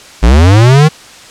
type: linear sweep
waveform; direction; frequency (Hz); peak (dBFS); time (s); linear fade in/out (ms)
square; up; 50.8 to 159.3; -3; 0.22-0.89; 20
effects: white hiss -34 dBFS RMS until 1.3 s + low-pass 7000 Hz 12 dB/octave